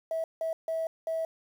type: tone bursts at uneven times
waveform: sine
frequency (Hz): 650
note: E5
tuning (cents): -24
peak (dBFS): -27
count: 4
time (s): 0.11-0.24 / 0.41-0.53 / 0.68-0.87 / 1.07-1.25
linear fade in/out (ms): 2
effects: tanh soft clip ceiling -24 dBFS + 9-bit